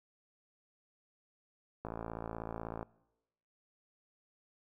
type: click train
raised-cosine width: 1 ms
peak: -26 dBFS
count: 56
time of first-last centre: 1.85-2.829 s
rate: 56.2 Hz
effects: noise-tail reverb RT60 0.9 s tail -22 dB re dry